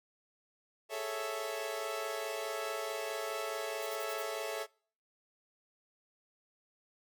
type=chord; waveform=sawtooth; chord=A major seventh; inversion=third; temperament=equal; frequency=415.3 / 440 / 554.4 / 659.3 Hz; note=G#4 / A4 / C#5 / E5; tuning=0 / 0 / 0 / 0 cents; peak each=-41 / -37 / -38 / -36 dBFS; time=0.89-4.67 s; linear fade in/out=50 ms
type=noise bursts; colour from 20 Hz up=violet; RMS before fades=-47 dBFS; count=5; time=3.82-4.226 s; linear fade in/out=5 ms; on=46 ms; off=44 ms
effects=noise-tail reverb RT60 0.5 s tail -25 dB re dry